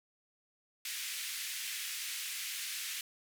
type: band-pass noise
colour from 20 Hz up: pink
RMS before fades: -40 dBFS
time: 0.85-3.01 s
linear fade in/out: 2 ms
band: 2000 to 16000 Hz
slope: 24 dB/octave
effects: none